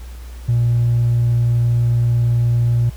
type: tone with hard clipping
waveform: sine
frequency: 118.9 Hz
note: A#2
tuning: 35 cents sharp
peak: -13 dBFS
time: 0.48-2.9 s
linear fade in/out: 10 ms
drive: 1 dB
effects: added 60 Hz sine -30 dBFS peak until 2.96 s + pink hiss -45 dBFS RMS until 2.96 s